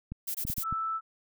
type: clicks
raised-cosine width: 5 ms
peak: -24 dBFS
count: 5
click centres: 0.12 / 0.451 / 0.5 / 0.582 / 0.726 s
type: noise bursts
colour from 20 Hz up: violet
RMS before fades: -33 dBFS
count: 4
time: 0.27-0.64 s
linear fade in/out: 10 ms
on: 76 ms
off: 22 ms
type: tone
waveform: sine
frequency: 1318.5 Hz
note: E6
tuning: in tune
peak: -29 dBFS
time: 0.62-1.01 s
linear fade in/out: 50 ms
effects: none